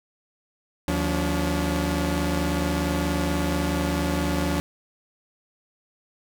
sawtooth tone cluster, 76.6 / 177.6 / 286 Hz, D#2 / F3 / D4, -27 / +29 / -46 cents, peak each -23 dBFS, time 0.88-4.6 s, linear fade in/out 0 ms, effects none

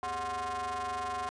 45% pulse ring-modulated tone, 160.4 Hz, E3, 47 cents flat, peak -30 dBFS, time 0.03-1.29 s, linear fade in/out 0 ms, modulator 894 Hz, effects resampled to 22050 Hz

